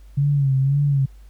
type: tone with vibrato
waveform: sine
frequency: 138.59 Hz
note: C#3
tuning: in tune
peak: -15 dBFS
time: 0.17-1.06 s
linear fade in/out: 10 ms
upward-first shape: sine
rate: 1.9 Hz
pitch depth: 72 cents each way
effects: added 50 Hz sine -41 dBFS peak until 1.29 s + pink hiss -60 dBFS RMS until 1.29 s